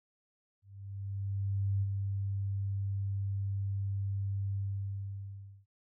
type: tone with ADSR envelope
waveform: sine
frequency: 98.7 Hz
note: G2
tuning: 12 cents sharp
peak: -27 dBFS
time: 0.62-5.66 s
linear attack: 1200 ms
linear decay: 37 ms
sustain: -4 dB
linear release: 1100 ms
effects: none